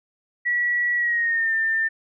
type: tone with pitch glide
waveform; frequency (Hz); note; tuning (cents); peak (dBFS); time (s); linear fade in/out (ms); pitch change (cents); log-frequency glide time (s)
sine; 1935 to 1795; B6 to A6; -36 to +34; -19; 0.45-1.89; 20; -130; 0.96-1.53
effects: none